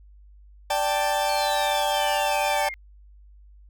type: chord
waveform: 40% pulse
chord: D suspended fourth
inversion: none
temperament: equal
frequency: 587.3 / 784 / 880 Hz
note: D5 / G5 / A5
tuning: 0 / 0 / 0 cents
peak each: -26 / -25 / -25 dBFS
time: 0.7-2.69 s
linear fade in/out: 5 ms
type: exponential sweep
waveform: sine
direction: down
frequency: 4435 to 2100 Hz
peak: -32 dBFS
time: 1.29-2.74 s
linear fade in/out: 0 ms
effects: added 50 Hz sine -47 dBFS peak until 3.69 s